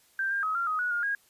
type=tone with pitch steps; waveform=sine; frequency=1571 / 1601 / 1272 / 1381 / 1257 / 1463 / 1420 / 1635 Hz; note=G6 / G6 / D#6 / F6 / D#6 / F#6 / F6 / G#6; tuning=+3 / +36 / +38 / -20 / +17 / -20 / +28 / -28 cents; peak=-26 dBFS; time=0.19-1.15 s; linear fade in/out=2 ms; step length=120 ms; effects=white hiss -63 dBFS RMS until 1.29 s + resampled to 32000 Hz